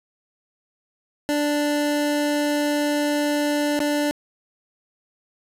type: tone with dropouts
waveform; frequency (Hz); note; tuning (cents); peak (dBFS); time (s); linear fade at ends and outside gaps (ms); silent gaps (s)
25% pulse; 293.7; D4; 0; -16; 1.29-4.11; 0; 3.792-3.803
effects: resampled to 32000 Hz + 8-bit